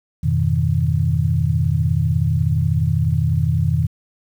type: chord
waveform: sine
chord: F half-diminished seventh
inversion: none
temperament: equal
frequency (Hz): 87.31 / 103.83 / 123.47 / 155.56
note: F2 / Ab2 / Cb3 / Eb3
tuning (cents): 0 / 0 / 0 / 0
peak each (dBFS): -20 / -25 / -20 / -19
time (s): 0.23-3.87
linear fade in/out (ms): 10
effects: 8-bit